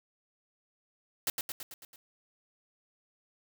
white noise with echo, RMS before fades -30 dBFS, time 1.27-1.3 s, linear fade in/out 2 ms, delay 110 ms, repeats 6, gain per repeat -4 dB, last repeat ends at 1.96 s, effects none

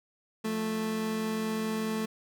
30% pulse tone pair together, 174.61 / 219.4 Hz, F3 / A3, 0 / -5 cents, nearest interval major third, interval 395 cents, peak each -38 / -27 dBFS, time 0.44-2.06 s, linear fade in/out 10 ms, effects none

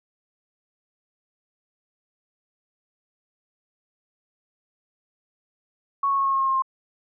sine tone with pitch steps, 1108.7 / 1101.7 / 1094.7 / 1087.8 / 1080.9 / 1074 / 1067.2 / 1060.5 Hz, C#6 / C#6 / C#6 / C#6 / C#6 / C6 / C6 / C6, 0 / -11 / -22 / -33 / -44 / +45 / +34 / +23 cents, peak -19 dBFS, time 6.03-6.622 s, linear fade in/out 5 ms, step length 74 ms, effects none

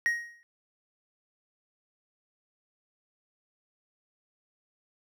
triangle tone with exponential decay, 1880 Hz, A#6, 14 cents sharp, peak -19 dBFS, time 0.06-0.43 s, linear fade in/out 0 ms, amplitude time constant 79 ms, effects none

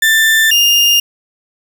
35% pulse tone pair in turn, 1777 / 2821 Hz, A6 / F7, +17 / +17 cents, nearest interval minor sixth, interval 800 cents, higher second, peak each -6 dBFS, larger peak neither, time 0.02-0.51 / 0.51-1 s, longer neither, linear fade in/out 5 ms, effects none

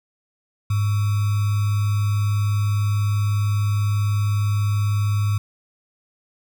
sine tone with sample-and-hold, 103.1 Hz, G#2, 12 cents flat, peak -17 dBFS, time 0.7-5.38 s, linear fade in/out 5 ms, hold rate 1225 Hz, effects none

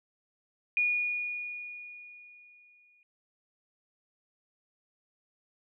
sine tone with exponential decay, 2447 Hz, D#7, 29 cents flat, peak -23 dBFS, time 0.77-3.03 s, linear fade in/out 1 ms, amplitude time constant 490 ms, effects none

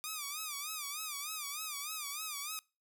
5% pulse tone with vibrato, 1202 Hz, D6, 40 cents sharp, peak -27 dBFS, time 0.04-2.59 s, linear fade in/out 0 ms, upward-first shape sine, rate 3.3 Hz, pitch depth 120 cents each way, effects noise-tail reverb RT60 0.3 s tail -24 dB re dry

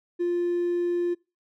triangle tone with hard clipping, 349.2 Hz, F4, in tune, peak -23 dBFS, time 0.19-1.15 s, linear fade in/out 20 ms, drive 4 dB, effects noise-tail reverb RT60 0.3 s tail -25 dB re dry

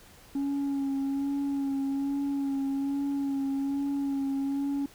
sine tone with vibrato, 277 Hz, C#4, 1 cent flat, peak -24 dBFS, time 0.35-4.86 s, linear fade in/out 5 ms, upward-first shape sine, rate 1.2 Hz, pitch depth 24 cents each way, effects tanh soft clip ceiling -26 dBFS + pink hiss -54 dBFS RMS until 4.94 s

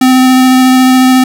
square tone with vibrato, 257.3 Hz, C4, 29 cents flat, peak -4 dBFS, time 0.01-1.24 s, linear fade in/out 5 ms, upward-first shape sine, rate 14 Hz, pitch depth 10 cents each way, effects none

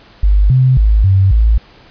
sine tone with pitch steps, 50.3 / 129.5 / 53.1 / 96.1 / 55 Hz, G1 / C3 / G#1 / G2 / A1, +45 / -17 / +39 / -34 / 0 cents, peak -6 dBFS, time 0.23-1.58 s, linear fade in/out 5 ms, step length 270 ms, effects pink hiss -43 dBFS RMS until 1.9 s + resampled to 11025 Hz

